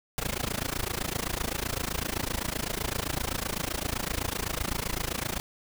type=noise with amplitude modulation; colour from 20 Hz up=pink; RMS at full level=-28 dBFS; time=0.18-5.4 s; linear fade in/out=0 ms; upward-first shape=sine; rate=27.8 Hz; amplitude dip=95%; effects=none